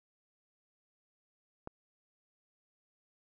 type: click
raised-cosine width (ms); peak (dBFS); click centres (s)
1; -27; 1.674
effects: none